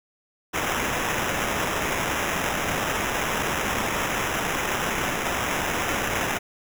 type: noise with sample-and-hold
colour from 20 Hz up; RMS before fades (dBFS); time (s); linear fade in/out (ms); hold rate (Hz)
white; -26; 0.53-6.39; 20; 4410
effects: none